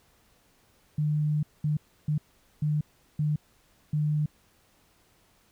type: tone bursts at uneven times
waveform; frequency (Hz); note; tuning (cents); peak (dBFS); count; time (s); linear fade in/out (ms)
sine; 150.6; D3; +44; -23; 6; 0.98-1.43 / 1.64-1.77 / 2.08-2.18 / 2.62-2.81 / 3.19-3.36 / 3.93-4.26; 5
effects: pink hiss -64 dBFS RMS until 5.51 s